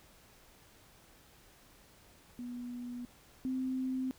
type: tone pair in turn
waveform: sine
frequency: 243.9 / 259.4 Hz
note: B3 / C4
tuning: -21 / -15 cents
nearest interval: minor second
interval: 106 cents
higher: second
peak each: -39 / -32 dBFS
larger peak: second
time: 2.39-3.05 / 3.45-4.11 s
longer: neither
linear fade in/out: 0 ms
effects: pink hiss -61 dBFS RMS until 4.18 s